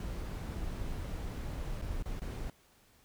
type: noise with dropouts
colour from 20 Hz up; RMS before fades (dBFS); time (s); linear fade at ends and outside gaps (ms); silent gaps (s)
brown; -38; 0-2.5; 2; 1.816-1.821 / 2.025-2.057 / 2.196-2.218
effects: pink hiss -65 dBFS RMS until 3.04 s